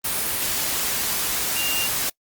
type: tone in noise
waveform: sine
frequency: 2794 Hz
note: F7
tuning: in tune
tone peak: -25 dBFS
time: 1.56-1.87 s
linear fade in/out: 10 ms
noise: white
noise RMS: -24 dBFS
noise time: 0.04-2.1 s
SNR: -4 dB
effects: noise-tail reverb RT60 0.1 s tail -25 dB re dry + Opus 32 kbps